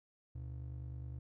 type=ring-modulated tone; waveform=triangle; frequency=98.7 Hz; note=G2; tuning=12 cents sharp; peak=-37 dBFS; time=0.35-1.19 s; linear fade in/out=5 ms; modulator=24.9 Hz; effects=none